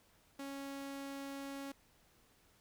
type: tone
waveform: sawtooth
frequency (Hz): 276.3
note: C#4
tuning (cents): -6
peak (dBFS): -39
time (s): 0.39-1.72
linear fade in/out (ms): 5
effects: pink hiss -69 dBFS RMS until 2.6 s